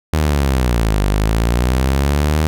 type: linear two-way sweep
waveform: sawtooth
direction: down then up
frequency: 79.4 to 49 to 78.7 Hz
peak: -9 dBFS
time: 0.13-2.47 s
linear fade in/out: 0 ms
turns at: 1.04 s
effects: none